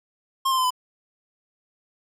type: tone with pitch steps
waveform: square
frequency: 1068 / 1046.6 / 1025.7 / 1005.2 Hz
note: C6 / C6 / C6 / B5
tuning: +35 / 0 / -35 / +30 cents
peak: -20 dBFS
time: 0.45-0.706 s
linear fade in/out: 10 ms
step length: 64 ms
effects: resampled to 32000 Hz